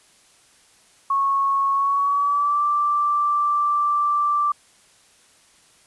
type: tone with pitch glide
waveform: sine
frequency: 1101 to 1173.2 Hz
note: C#6 to D6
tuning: -12 to -2 cents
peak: -17 dBFS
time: 1.1-4.52 s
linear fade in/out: 5 ms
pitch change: +110 cents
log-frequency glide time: 1.72-2.63 s
effects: white hiss -55 dBFS RMS until 5.86 s + resampled to 24000 Hz